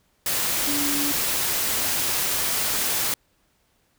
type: tone in noise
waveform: sine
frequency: 288.3 Hz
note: D4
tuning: 32 cents flat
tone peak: -27 dBFS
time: 0.67-1.12 s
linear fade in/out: 2 ms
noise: white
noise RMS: -24 dBFS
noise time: 0.26-3.14 s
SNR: -6 dB
effects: pink hiss -66 dBFS RMS until 3.98 s